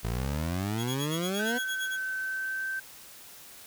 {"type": "exponential sweep", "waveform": "20% pulse", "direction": "up", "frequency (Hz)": [54, 251.1], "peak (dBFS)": -24, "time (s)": [0.03, 1.59], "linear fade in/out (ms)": 20}
{"type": "tone with tremolo", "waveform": "sawtooth", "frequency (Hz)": 3322, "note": "G#7", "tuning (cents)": 0, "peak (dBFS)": -30, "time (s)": [0.77, 1.98], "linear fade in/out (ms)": 50, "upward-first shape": "sine", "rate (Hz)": 8.7, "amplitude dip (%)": 95}
{"type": "tone with pitch glide", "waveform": "sine", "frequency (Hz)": [1534, 1554.5], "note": ["G6", "G6"], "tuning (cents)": [-38, -15], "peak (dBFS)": -30, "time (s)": [1.39, 2.8], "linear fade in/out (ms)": 10, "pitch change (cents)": 23, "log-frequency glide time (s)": [2.15, 2.68]}
{"effects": ["white hiss -49 dBFS RMS until 3.66 s"]}